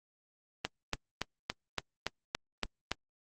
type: click train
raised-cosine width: 0.2 ms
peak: -13 dBFS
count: 9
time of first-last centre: 0.65-2.916 s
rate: 3.53 Hz
effects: Opus 32 kbps